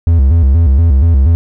triangle tone with vibrato, 75 Hz, D2, 37 cents sharp, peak -3 dBFS, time 0.07-1.35 s, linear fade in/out 0 ms, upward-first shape square, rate 4.2 Hz, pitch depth 190 cents each way, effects none

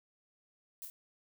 violet noise with echo, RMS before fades -44 dBFS, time 0.82-0.85 s, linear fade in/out 0 ms, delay 25 ms, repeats 2, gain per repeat -3 dB, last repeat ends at 0.9 s, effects none

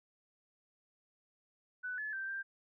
sine tone with pitch steps, 1494 / 1719 / 1564 / 1581 Hz, F#6 / A6 / G6 / G6, +16 / -41 / -4 / +14 cents, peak -37 dBFS, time 1.83-2.43 s, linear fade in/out 20 ms, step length 150 ms, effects none

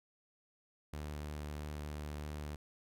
sawtooth tone with vibrato, 74.6 Hz, D2, 28 cents sharp, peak -37 dBFS, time 0.93-2.56 s, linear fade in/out 5 ms, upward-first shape triangle, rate 3.1 Hz, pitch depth 10 cents each way, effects none

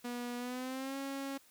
sawtooth tone with pitch glide, 242.6 to 273.9 Hz, B3 to C#4, -31 to -21 cents, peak -34 dBFS, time 0.04-1.38 s, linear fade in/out 10 ms, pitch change +210 cents, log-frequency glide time 0.37-0.97 s, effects white hiss -64 dBFS RMS until 1.5 s

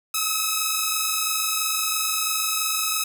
5% pulse tone pair together, 1273 / 1296 Hz, D#6 / E6, +39 / -30 cents, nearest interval unison, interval 31 cents, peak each -13 dBFS, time 0.14-3.04 s, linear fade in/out 5 ms, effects none

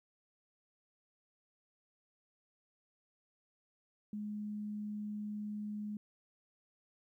sine tone, 209.5 Hz, G#3, 15 cents sharp, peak -38 dBFS, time 4.13-5.97 s, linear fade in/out 2 ms, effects 13-bit

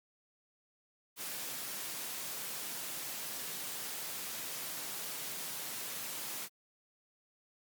white high-pass noise, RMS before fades -41 dBFS, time 1.16-6.49 s, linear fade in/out 50 ms, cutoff 110 Hz, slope 96 dB/octave, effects Opus 48 kbps

